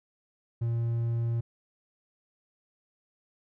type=tone; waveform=triangle; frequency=116.54 Hz; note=A#2; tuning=in tune; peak=-24 dBFS; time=0.61-1.41 s; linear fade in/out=10 ms; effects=none